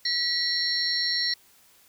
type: tone cluster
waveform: sine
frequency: 1941 / 4025 / 4193 / 4414 / 5530 Hz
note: B6 / B7 / C8 / C#8 / F8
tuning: -31 / +32 / +3 / -8 / -18 cents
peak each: -30 dBFS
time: 0.05-1.34 s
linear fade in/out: 5 ms
effects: white hiss -58 dBFS RMS until 1.88 s